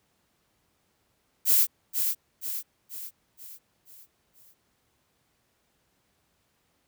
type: noise with echo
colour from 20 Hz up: violet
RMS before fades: -20 dBFS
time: 1.45-1.67 s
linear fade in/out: 50 ms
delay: 480 ms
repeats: 6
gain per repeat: -6 dB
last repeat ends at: 4.55 s
effects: pink hiss -71 dBFS RMS until 6.87 s + high-pass 60 Hz 12 dB/octave